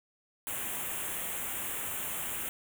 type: band-stop noise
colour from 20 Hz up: white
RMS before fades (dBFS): -36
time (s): 0.47-2.49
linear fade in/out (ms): 0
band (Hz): 3300 to 7100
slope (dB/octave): 48
effects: none